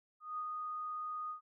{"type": "tone with ADSR envelope", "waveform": "sine", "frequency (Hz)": 1238, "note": "D#6", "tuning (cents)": -9, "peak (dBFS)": -36, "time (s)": [0.2, 1.41], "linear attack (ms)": 180, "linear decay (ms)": 57, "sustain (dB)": -2, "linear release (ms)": 110, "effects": []}